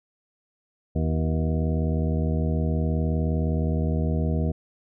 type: harmonic tone with a mistuned harmonic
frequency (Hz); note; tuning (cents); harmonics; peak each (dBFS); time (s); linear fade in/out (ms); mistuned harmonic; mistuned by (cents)
79.4; D#2; +36; 1 / 2 / 3 / 4 / 5 / 6 / 8 / 9; -24 / -26 / -30 / -37 / -37 / -35 / -37 / -44; 0.95-4.52; 10; 5; -62
effects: none